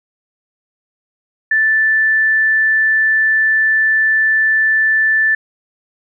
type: tone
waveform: sine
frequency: 1760 Hz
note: A6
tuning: in tune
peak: -10 dBFS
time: 1.51-5.35 s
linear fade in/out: 5 ms
effects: none

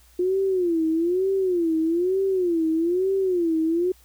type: tone with vibrato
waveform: sine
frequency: 352.1 Hz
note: F4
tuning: 14 cents sharp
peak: -19 dBFS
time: 0.19-3.92 s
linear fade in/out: 5 ms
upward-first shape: sine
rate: 1.1 Hz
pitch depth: 170 cents each way
effects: added 60 Hz sine -54 dBFS peak until 4.04 s + white hiss -57 dBFS RMS until 4.04 s

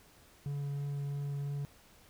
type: tone with vibrato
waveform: triangle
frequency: 142.1 Hz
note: C#3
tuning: 43 cents sharp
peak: -32 dBFS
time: 0.46-1.65 s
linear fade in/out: 0 ms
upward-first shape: triangle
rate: 3 Hz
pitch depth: 9 cents each way
effects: pink hiss -61 dBFS RMS until 2.09 s

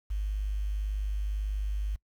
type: tone with quantisation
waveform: sine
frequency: 50.9 Hz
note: G#1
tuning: 34 cents flat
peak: -28 dBFS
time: 0.1-1.96 s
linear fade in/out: 10 ms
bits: 9
effects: noise-tail reverb RT60 0.1 s tail -24 dB re dry

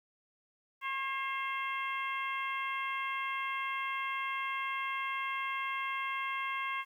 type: harmonic tone with a mistuned harmonic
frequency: 540 Hz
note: C#5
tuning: 45 cents flat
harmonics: 2 / 3 / 4 / 5 / 6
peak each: -36 / -43 / -38 / -42 / -48 dBFS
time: 0.81-6.85 s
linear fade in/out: 50 ms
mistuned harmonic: 4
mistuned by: -34 cents
effects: 11-bit

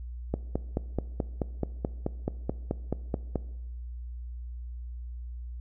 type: click train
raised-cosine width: 2 ms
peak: -14 dBFS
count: 15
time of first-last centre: 0.34-3.357 s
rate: 4.64 Hz
effects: noise-tail reverb RT60 1.0 s tail -19 dB re dry + added 60 Hz sine -36 dBFS peak until 5.6 s

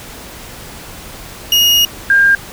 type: tone pair in turn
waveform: 35% pulse / sine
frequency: 2868 / 1604 Hz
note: F7 / G6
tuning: +45 / +39 cents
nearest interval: minor seventh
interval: 1006 cents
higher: first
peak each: -6 dBFS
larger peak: neither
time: 1.52-1.85 / 2.1-2.35 s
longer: first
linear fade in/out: 2 ms
effects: pink hiss -32 dBFS RMS until 2.52 s

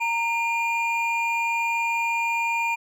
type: tone pair together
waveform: triangle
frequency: 926 / 2407 Hz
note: A#5 / D7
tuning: -12 / +42 cents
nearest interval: octave + perfect fourth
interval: 1654 cents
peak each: -23 dBFS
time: 0-2.76 s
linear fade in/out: 20 ms
effects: none

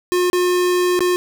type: tone with dropouts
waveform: square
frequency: 358.8 Hz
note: F4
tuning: 47 cents sharp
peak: -15 dBFS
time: 0.12-1.16 s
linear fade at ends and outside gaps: 0 ms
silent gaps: 0.3-0.331 / 0.992-1.006 s
effects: none

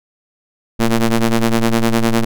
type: ring-modulated tone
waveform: sawtooth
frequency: 115.9 Hz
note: A#2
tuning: 10 cents flat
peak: -5 dBFS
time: 0.79-2.25 s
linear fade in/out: 10 ms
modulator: 111 Hz
effects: none

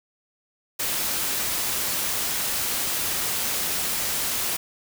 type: noise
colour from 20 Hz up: white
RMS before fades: -26 dBFS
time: 0.79-4.57 s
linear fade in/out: 10 ms
effects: none

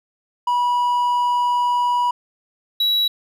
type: tone pair in turn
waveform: triangle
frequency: 975 / 3900 Hz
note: B5 / B7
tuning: -23 / -23 cents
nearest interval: 2 octaves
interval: 2400 cents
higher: second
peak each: -14 dBFS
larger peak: neither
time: 0.47-2.11 / 2.8-3.08 s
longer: first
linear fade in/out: 5 ms
effects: none

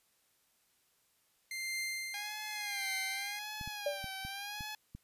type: tone with tremolo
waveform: sawtooth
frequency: 2093 Hz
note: C7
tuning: in tune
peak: -31 dBFS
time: 1.51-3.39 s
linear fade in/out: 2 ms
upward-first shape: triangle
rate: 0.87 Hz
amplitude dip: 85%
type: tone with vibrato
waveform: 10% pulse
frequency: 810 Hz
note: G#5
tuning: 43 cents flat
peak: -32 dBFS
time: 2.14-4.75 s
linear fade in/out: 2 ms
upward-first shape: sine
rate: 0.87 Hz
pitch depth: 89 cents each way
type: clicks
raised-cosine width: 5 ms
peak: -33 dBFS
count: 6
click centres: 3.612 / 3.676 / 4.043 / 4.25 / 4.608 / 4.95 s
type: tone with exponential decay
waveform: sine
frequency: 580 Hz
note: D5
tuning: 22 cents flat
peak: -28 dBFS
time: 3.86-4.1 s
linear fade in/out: 5 ms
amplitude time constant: 52 ms
effects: white hiss -73 dBFS RMS until 5.03 s + resampled to 32000 Hz

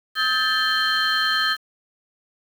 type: tone cluster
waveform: sine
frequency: 1277 / 1586 / 1755 / 3131 / 4187 Hz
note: D#6 / G6 / A6 / G7 / C8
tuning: +45 / +20 / -5 / -3 / 0 cents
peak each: -24 dBFS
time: 0.15-1.57 s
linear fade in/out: 50 ms
effects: tanh soft clip ceiling -11 dBFS + 7-bit

